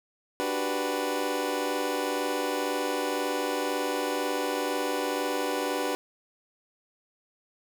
25% pulse chord, G major seventh, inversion second, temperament equal, 293.7 / 370 / 392 / 493.9 Hz, D4 / F#4 / G4 / B4, 0 / 0 / 0 / 0 cents, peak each -29 / -31 / -31 / -27 dBFS, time 0.4-5.95 s, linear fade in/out 0 ms, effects none

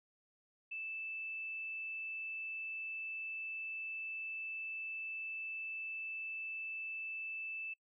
sine tone, 2637 Hz, E7, in tune, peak -40 dBFS, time 0.71-7.74 s, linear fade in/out 10 ms, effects noise-tail reverb RT60 0.1 s tail -26 dB re dry

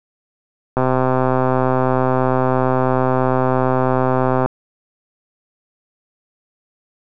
click train, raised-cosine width 1 ms, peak -3 dBFS, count 477, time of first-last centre 0.77-4.46 s, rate 129 Hz, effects none

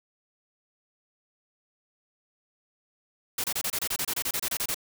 white noise bursts, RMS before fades -29 dBFS, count 16, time 3.38-4.745 s, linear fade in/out 5 ms, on 60 ms, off 27 ms, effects none

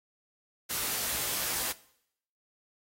white noise with comb filter, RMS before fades -32 dBFS, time 0.69-1.73 s, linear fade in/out 20 ms, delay 17 ms, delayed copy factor +1, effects noise-tail reverb RT60 0.7 s tail -19 dB re dry + AAC 48 kbps

